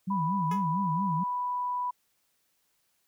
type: tone with vibrato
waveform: sine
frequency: 176.2 Hz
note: F3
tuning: 16 cents sharp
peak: -28 dBFS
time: 0.07-1.24 s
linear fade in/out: 10 ms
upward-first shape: sine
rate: 4.4 Hz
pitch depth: 220 cents each way
type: tone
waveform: sine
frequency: 987.8 Hz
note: B5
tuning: in tune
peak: -28 dBFS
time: 0.1-1.91 s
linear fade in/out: 10 ms
type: tone with exponential decay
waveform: 10% pulse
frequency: 422.4 Hz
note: G#4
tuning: 29 cents sharp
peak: -28 dBFS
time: 0.51-0.68 s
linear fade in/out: 5 ms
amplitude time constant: 35 ms
effects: white hiss -73 dBFS RMS until 3.07 s